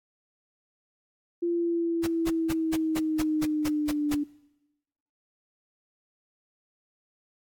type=linear sweep; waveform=sine; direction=down; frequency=344.6 to 291.8 Hz; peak=-24 dBFS; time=1.42-4.24 s; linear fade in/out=10 ms
type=noise bursts; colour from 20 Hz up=pink; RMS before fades=-33 dBFS; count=10; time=2.03-4.15 s; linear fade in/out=10 ms; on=41 ms; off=190 ms
effects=noise-tail reverb RT60 1.0 s tail -22 dB re dry + AAC 64 kbps